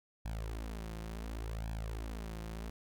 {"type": "tone with flanger", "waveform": "sawtooth", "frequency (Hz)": 55, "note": "A1", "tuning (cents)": 0, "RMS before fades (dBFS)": -41, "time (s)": [0.25, 2.7], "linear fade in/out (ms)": 5, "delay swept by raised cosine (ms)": [1.2, 5.7], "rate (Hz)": 0.69, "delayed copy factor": 0.85, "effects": []}